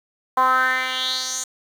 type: tone with band-pass filter sweep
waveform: 10% pulse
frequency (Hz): 257.7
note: C4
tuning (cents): -26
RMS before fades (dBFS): -21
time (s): 0.37-1.44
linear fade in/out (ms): 5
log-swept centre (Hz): 950 to 7400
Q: 4.2
effects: 7-bit